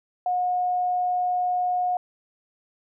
sine tone, 723 Hz, F#5, 40 cents flat, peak -21 dBFS, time 0.26-1.97 s, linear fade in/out 2 ms, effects none

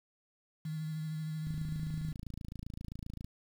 sine tone with vibrato, 156.7 Hz, D#3, 13 cents sharp, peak -35 dBFS, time 0.65-2.13 s, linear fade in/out 5 ms, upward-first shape triangle, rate 13 Hz, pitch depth 28 cents each way
click train, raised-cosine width 5 ms, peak -30 dBFS, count 50, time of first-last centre 1.47-3.245 s, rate 27.6 Hz
effects 9-bit

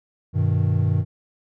triangle chord, G augmented, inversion none, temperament equal, 98 / 123.47 / 155.56 Hz, G2 / B2 / D#3, 0 / 0 / 0 cents, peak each -18 / -21 / -21 dBFS, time 0.33-1.05 s, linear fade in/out 50 ms, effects none

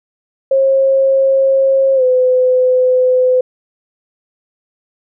sine tone with pitch glide, 538 to 507.8 Hz, C5 to B4, +48 to +48 cents, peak -8 dBFS, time 0.51-3.41 s, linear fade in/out 5 ms, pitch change -100 cents, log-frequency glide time 1.95-2.03 s, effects none

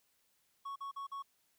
triangle tone bursts, 1109 Hz, C#6, in tune, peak -38 dBFS, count 4, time 0.65-1.225 s, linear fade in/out 10 ms, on 110 ms, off 45 ms, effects white hiss -75 dBFS RMS until 1.58 s

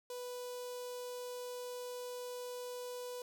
sawtooth tone with notch filter, 493.9 Hz, B4, in tune, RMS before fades -44 dBFS, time 0.1-3.22 s, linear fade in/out 2 ms, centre 1800 Hz, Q 0.64, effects none

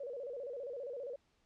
sine tone with vibrato, 520 Hz, C5, 11 cents flat, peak -40 dBFS, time 0-1.16 s, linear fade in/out 5 ms, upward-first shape square, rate 15 Hz, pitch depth 130 cents each way, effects pink hiss -75 dBFS RMS until 1.45 s + low-pass 6000 Hz 12 dB/octave

